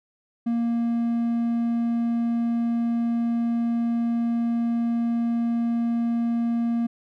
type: tone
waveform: triangle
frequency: 233.7 Hz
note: A#3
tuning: 5 cents sharp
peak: -19 dBFS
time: 0.46-6.87 s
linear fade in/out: 10 ms
effects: none